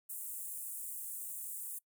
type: high-pass noise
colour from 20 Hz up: pink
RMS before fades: -43 dBFS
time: 0.09-1.79 s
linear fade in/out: 10 ms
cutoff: 8100 Hz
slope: 48 dB/octave
effects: noise-tail reverb RT60 0.1 s tail -23 dB re dry